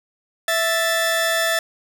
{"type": "tone pair together", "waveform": "sawtooth", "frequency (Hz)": [659.3, 1760.1], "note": ["E5", "A6"], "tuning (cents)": [0, 0], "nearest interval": "octave + perfect fourth", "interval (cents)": 1700, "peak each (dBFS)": -17, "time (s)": [0.48, 1.59], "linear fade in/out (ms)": 2, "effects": []}